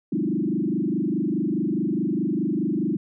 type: tone with frequency modulation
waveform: sine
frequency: 255.8 Hz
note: C4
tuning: 39 cents flat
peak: -21 dBFS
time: 0.12-2.97 s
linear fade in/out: 5 ms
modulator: 24.8 Hz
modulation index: 3.4
effects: none